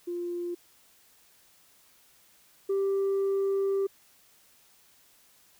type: tone pair in turn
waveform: sine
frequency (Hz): 349.2 / 392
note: F4 / G4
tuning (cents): 0 / 0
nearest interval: major second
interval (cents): 200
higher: second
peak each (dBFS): -30 / -22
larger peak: second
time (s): 0.07-0.55 / 2.69-3.87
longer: second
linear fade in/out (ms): 10
effects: tanh soft clip ceiling -23 dBFS + white hiss -61 dBFS RMS until 5.59 s